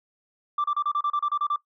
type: tone bursts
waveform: sine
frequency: 1174.7 Hz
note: D6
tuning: in tune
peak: -20 dBFS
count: 11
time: 0.58-1.561 s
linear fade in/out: 5 ms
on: 61 ms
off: 31 ms
effects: noise-tail reverb RT60 0.1 s tail -18 dB re dry + tanh soft clip ceiling -19 dBFS